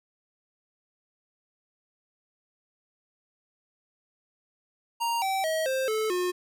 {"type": "tone with pitch steps", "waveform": "square", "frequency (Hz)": [933, 771.1, 637.3, 526.7, 435.3, 359.7], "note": ["A#5", "G5", "D#5", "C5", "A4", "F#4"], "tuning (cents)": [1, -29, 41, 11, -19, -49], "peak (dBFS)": -26, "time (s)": [5, 6.32], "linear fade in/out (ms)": 20, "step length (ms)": 220, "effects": []}